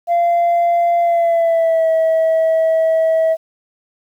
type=tone with pitch glide; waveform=sine; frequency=689 to 646.6 Hz; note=F5 to E5; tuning=-24 to -34 cents; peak=-9 dBFS; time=0.07-3.37 s; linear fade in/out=50 ms; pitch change=-110 cents; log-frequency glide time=1.01-1.89 s; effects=tanh soft clip ceiling -10 dBFS + 8-bit